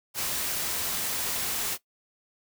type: noise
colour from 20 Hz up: white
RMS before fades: -30 dBFS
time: 0.14-1.78 s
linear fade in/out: 50 ms
effects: noise-tail reverb RT60 0.1 s tail -17 dB re dry